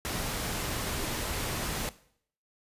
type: noise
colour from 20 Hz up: pink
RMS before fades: -33 dBFS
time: 0.05-1.89 s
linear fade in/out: 0 ms
effects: noise-tail reverb RT60 0.6 s tail -17 dB re dry + resampled to 32000 Hz